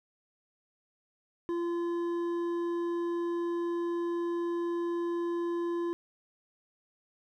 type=tone with hard clipping; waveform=sine; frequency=343 Hz; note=F4; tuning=31 cents flat; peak=-31 dBFS; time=1.49-5.93 s; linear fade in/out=0 ms; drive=7 dB; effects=none